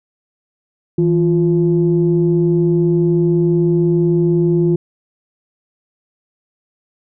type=tone pair together; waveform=sine; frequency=162.91 / 349 Hz; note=E3 / F4; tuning=-20 / -1 cents; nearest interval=octave + minor second; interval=1319 cents; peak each=-13 dBFS; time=0.98-4.76 s; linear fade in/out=5 ms; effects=tanh soft clip ceiling -4 dBFS